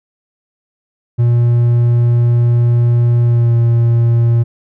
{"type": "tone with pitch glide", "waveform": "triangle", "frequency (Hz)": [119.3, 117.25], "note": ["A#2", "A#2"], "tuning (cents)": [41, 11], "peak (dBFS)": -6, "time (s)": [1.18, 4.44], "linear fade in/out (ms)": 20, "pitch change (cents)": -30, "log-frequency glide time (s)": [3.23, 3.55], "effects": []}